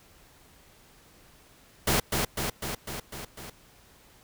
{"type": "noise with echo", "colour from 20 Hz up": "pink", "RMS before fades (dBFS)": -24, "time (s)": [1.87, 2], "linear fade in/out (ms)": 5, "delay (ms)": 250, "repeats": 6, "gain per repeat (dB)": -3, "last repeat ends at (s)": 3.5, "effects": ["pink hiss -57 dBFS RMS until 4.23 s"]}